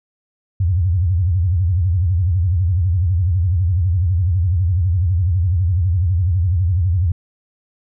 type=tone with vibrato; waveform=sine; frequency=89 Hz; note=F2; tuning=33 cents sharp; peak=-13 dBFS; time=0.6-7.12 s; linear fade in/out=5 ms; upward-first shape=sine; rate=12 Hz; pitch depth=190 cents each way; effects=none